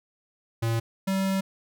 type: tone pair in turn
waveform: square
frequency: 114.5 / 192.57 Hz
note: A#2 / G3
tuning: -31 / -31 cents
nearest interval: major sixth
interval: 900 cents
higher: second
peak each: -24 dBFS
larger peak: neither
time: 0.62-0.8 / 1.07-1.41 s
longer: second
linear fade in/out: 10 ms
effects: none

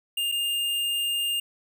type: tone with dropouts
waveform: square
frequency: 2813 Hz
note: F7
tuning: 12 cents sharp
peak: -25 dBFS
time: 0.17-1.4 s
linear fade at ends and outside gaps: 5 ms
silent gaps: 0.317-0.321 s
effects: none

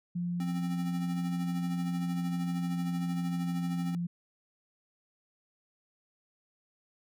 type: tone with pitch glide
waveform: sine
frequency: 174.9 to 172.99 Hz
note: F3 to F3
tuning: +3 to -16 cents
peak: -30 dBFS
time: 0.15-4.07 s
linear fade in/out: 10 ms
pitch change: -19 cents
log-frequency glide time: 1.61-3.81 s
type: tone with tremolo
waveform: square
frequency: 263.1 Hz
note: C4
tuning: 10 cents sharp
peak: -36 dBFS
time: 0.4-3.95 s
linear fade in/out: 2 ms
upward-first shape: sine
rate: 13 Hz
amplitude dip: 55%
effects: none

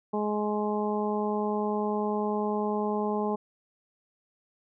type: harmonic tone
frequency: 210 Hz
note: G#3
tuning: 19 cents sharp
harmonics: 1 / 2 / 3 / 4 / 5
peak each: -30 / -30 / -36 / -33 / -37 dBFS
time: 0.13-3.36 s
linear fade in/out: 10 ms
effects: none

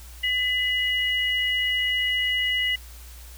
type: tone pair together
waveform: sine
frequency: 2005 / 2900 Hz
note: B6 / F#7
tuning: +26 / -35 cents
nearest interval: tritone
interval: 639 cents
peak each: -24 dBFS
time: 0.23-2.76 s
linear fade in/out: 10 ms
effects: added 60 Hz sine -41 dBFS peak until 3.37 s + white hiss -48 dBFS RMS until 3.37 s

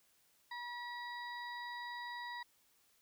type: harmonic tone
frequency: 964 Hz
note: B5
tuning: 42 cents flat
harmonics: 1 / 2 / 4 / 5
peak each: -45 / -46 / -53 / -57 dBFS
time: 0.51-2.43 s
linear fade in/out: 5 ms
effects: white hiss -72 dBFS RMS until 3.01 s

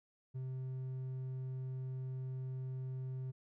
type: tone with hard clipping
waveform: sine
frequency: 130 Hz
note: C3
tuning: 11 cents flat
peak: -40 dBFS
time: 0.34-3.32 s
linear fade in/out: 20 ms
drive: 3 dB
effects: none

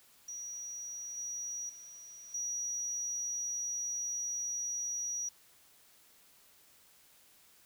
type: tone with level steps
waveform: sine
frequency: 5790 Hz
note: F#8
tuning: 38 cents flat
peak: -40 / -37 / -48 / -34 dBFS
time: 0.28-5.29 s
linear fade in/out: 5 ms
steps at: 1.17 / 1.69 / 2.34 s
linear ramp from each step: 5 ms
effects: white hiss -63 dBFS RMS until 7.65 s

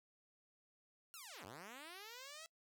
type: linear two-way sweep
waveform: 5% pulse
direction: down then up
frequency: 1426 to 84.4 to 662 Hz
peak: -40 dBFS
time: 1.14-2.46 s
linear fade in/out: 0 ms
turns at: 1.45 s
effects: noise-tail reverb RT60 0.1 s tail -23 dB re dry

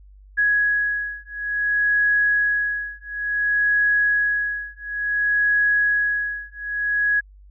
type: beating tone pair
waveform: sine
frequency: 1669 / 1669.57 Hz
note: G#6 / G#6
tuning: +8 / +9 cents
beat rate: 0.57 Hz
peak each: -21 dBFS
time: 0.37-7.21 s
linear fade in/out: 20 ms
effects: added 49 Hz sine -44 dBFS peak until 7.5 s

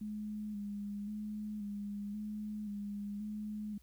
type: tone with vibrato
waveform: sine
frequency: 207.7 Hz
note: G#3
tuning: in tune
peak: -38 dBFS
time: 0.01-3.78 s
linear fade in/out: 5 ms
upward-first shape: square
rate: 0.94 Hz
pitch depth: 31 cents each way
effects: added 60 Hz sine -61 dBFS peak until 3.82 s + white hiss -71 dBFS RMS until 3.82 s

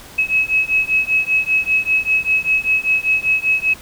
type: beating tone pair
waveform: sine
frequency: 2566 / 2571.1 Hz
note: E7 / E7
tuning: -47 / -44 cents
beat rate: 5.1 Hz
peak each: -17 dBFS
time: 0.18-3.74 s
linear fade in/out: 10 ms
effects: pink hiss -39 dBFS RMS until 3.81 s

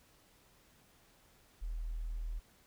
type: tone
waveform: sine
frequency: 40 Hz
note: D#1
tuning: 49 cents sharp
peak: -36 dBFS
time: 1.61-2.4 s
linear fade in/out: 20 ms
effects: pink hiss -66 dBFS RMS until 2.66 s

